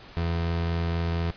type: tone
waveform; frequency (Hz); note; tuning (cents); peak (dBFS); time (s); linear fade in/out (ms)
30% pulse; 84.2; E2; +37; -22; 0.17-1.31; 0
effects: pink hiss -47 dBFS RMS until 1.36 s + resampled to 11025 Hz